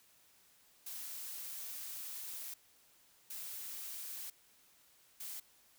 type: noise bursts at uneven times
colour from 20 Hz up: blue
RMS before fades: -45 dBFS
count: 3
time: 0.86-2.54 / 3.3-4.3 / 5.2-5.4 s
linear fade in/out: 5 ms
effects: white hiss -67 dBFS RMS until 5.78 s